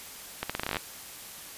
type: accelerating click train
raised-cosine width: 0.3 ms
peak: -13 dBFS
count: 12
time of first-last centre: 0.43-0.768 s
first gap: 66 ms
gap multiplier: 0.83
effects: white hiss -44 dBFS RMS until 1.57 s + resampled to 32000 Hz